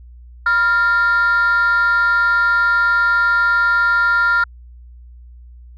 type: tone with frequency modulation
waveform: sine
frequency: 1396.9 Hz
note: F6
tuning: in tune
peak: -10 dBFS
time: 0.46-4.44 s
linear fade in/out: 5 ms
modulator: 417 Hz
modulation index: 0.44
effects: tanh soft clip ceiling -10 dBFS + added 60 Hz sine -37 dBFS peak until 5.77 s